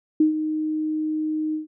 sine tone with ADSR envelope, 310 Hz, D#4, 6 cents flat, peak -12 dBFS, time 0.2-1.67 s, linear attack 5 ms, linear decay 120 ms, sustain -10 dB, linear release 130 ms, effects none

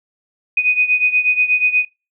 sine beating tone pair, 2489 / 2497.3 Hz, D#7 / D#7, 0 / +6 cents, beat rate 8.3 Hz, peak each -14 / -18 dBFS, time 0.57-1.85 s, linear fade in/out 5 ms, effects noise-tail reverb RT60 0.3 s tail -26 dB re dry

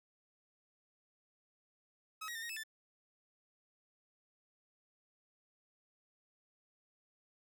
sawtooth tone with pitch steps, 1279 / 1896 / 1808 / 1872 / 2613 / 1762 Hz, D#6 / A#6 / A6 / A#6 / E7 / A6, +47 / +29 / +47 / +7 / -16 / +2 cents, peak -38 dBFS, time 2.21-2.636 s, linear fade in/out 10 ms, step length 71 ms, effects none

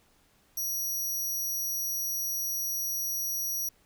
15% pulse tone, 5780 Hz, F#8, 41 cents flat, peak -24 dBFS, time 0.57-3.69 s, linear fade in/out 5 ms, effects pink hiss -65 dBFS RMS until 3.85 s

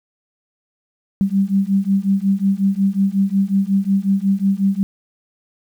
sine beating tone pair, 193.1 / 198.6 Hz, G3 / G3, -26 / +23 cents, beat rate 5.5 Hz, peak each -17 dBFS, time 1.21-4.83 s, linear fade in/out 0 ms, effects 8-bit

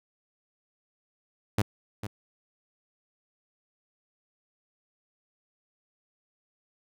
sawtooth tone with echo, 103.9 Hz, G#2, 1 cent sharp, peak -18 dBFS, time 1.58-1.62 s, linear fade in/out 5 ms, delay 450 ms, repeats 1, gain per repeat -11 dB, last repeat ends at 2.07 s, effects none

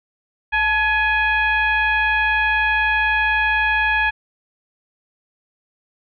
sine tone with frequency modulation, 1684 Hz, G#6, 24 cents sharp, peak -15 dBFS, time 0.52-4.11 s, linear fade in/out 20 ms, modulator 812 Hz, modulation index 1.1, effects none

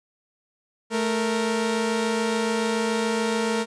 sawtooth tone pair together, 219.1 / 465.2 Hz, A3 / A#4, -7 / -4 cents, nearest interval octave + minor second, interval 1303 cents, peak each -21 dBFS, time 0.9-3.66 s, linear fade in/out 50 ms, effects resampled to 22050 Hz

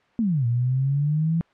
sine exponential two-way sweep, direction down then up, 241 to 116.5 to 168.5 Hz, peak -19 dBFS, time 0.19-1.41 s, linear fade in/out 0 ms, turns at 0.46 s, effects white hiss -60 dBFS RMS until 1.53 s + low-pass 2000 Hz 12 dB/octave

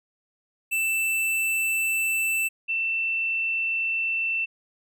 square / sine tone pair in turn, 2658 / 2678 Hz, E7 / E7, +14 / +27 cents, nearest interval unison, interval 13 cents, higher second, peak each -23 dBFS, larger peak neither, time 0.71-2.49 / 2.68-4.46 s, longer neither, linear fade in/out 20 ms, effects none

